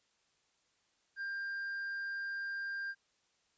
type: tone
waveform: triangle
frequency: 1594 Hz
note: G6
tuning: 28 cents sharp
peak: -35 dBFS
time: 1.16-2.95 s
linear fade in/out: 50 ms
effects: white hiss -75 dBFS RMS until 3.57 s + resampled to 16000 Hz